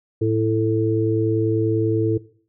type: harmonic tone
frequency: 110.3 Hz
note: A2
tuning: 5 cents sharp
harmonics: 1 / 3 / 4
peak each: -21 / -21 / -21 dBFS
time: 0.21-2.18 s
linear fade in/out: 10 ms
effects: noise-tail reverb RT60 0.5 s tail -19 dB re dry